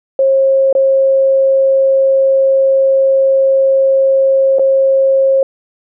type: tone with dropouts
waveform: sine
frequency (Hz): 538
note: C5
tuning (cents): +48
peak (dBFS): -7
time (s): 0.19-5.43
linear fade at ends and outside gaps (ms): 2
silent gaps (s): 0.728-0.751 / 4.586-4.594
effects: none